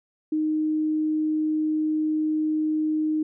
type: tone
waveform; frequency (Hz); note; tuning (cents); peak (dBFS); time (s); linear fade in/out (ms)
sine; 309.6; D#4; -9; -21; 0.32-3.23; 5
effects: none

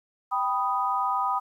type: chord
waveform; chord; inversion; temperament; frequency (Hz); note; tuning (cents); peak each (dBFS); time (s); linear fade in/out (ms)
sine; G augmented; none; equal; 784 / 987.8 / 1244.5; G5 / B5 / D#6; 0 / 0 / 0; -29 / -27 / -27; 0.31-1.4; 20
effects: 10-bit

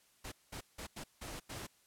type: noise bursts at uneven times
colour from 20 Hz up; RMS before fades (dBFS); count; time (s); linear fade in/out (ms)
pink; -45; 6; 0.24-0.32 / 0.52-0.61 / 0.78-0.87 / 0.96-1.04 / 1.21-1.4 / 1.49-1.67; 10
effects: white hiss -69 dBFS RMS until 1.86 s + low-pass 12000 Hz 12 dB/octave

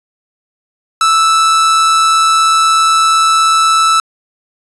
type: tone with amplitude modulation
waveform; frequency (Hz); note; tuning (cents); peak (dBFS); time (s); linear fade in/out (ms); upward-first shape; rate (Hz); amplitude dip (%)
45% pulse; 1316; E6; -3; -6; 1.01-4; 2; sine; 157; 25
effects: resampled to 24000 Hz

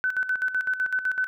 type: tone with tremolo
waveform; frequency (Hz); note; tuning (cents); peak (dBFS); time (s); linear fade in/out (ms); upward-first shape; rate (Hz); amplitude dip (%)
sine; 1512; F#6; +37; -21; 0.04-1.27; 0; square; 7.9; 70
effects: none

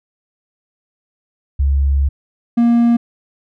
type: tone pair in turn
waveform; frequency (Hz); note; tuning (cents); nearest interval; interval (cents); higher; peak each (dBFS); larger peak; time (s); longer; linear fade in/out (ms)
sine / triangle; 69.3 / 235.5; C#2 / A#3; 0 / +18; octave + major sixth; 2118; second; -11 / -7; second; 1.59-2.09 / 2.57-2.97; first; 10
effects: none

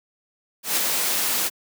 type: noise with ADSR envelope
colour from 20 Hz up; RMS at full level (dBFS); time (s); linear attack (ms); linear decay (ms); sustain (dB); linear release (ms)
white; -20; 0.63-1.5; 140; 10; -3; 35
effects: high-pass 200 Hz 12 dB/octave

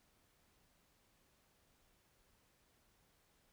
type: silence
effects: pink hiss -74 dBFS RMS until 3.52 s

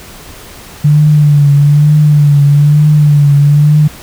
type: tone with vibrato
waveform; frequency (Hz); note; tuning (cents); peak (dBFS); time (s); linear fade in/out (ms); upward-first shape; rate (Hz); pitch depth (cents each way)
sine; 146.83; D3; 0; -3; 0.84-3.88; 10; triangle; 1.1; 58
effects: pink hiss -32 dBFS RMS until 4.02 s

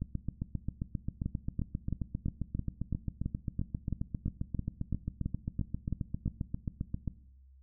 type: two click trains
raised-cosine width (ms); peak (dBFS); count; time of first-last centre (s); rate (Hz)
5; -20 / -21; 16 / 54; 1.26-6.26 / 0.02-7.077; 3 / 7.51
effects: noise-tail reverb RT60 0.8 s tail -18 dB re dry + added 66 Hz sine -55 dBFS peak until 7.62 s

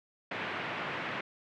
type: band-pass noise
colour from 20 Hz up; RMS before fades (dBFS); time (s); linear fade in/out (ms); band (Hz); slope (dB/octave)
white; -37; 0.31-1.21; 5; 110 to 2500; 24
effects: none

